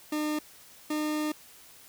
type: tone pair in turn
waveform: 40% pulse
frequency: 303.1 / 304.2 Hz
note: D#4 / D#4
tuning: -45 / -39 cents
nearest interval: unison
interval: 6 cents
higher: second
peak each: -27 dBFS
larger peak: neither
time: 0.12-0.39 / 0.9-1.32 s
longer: second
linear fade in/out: 5 ms
effects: white hiss -53 dBFS RMS until 1.88 s